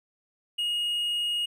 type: tone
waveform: triangle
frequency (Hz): 2872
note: F7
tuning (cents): +48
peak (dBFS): -24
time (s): 0.58-1.46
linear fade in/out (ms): 10
effects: none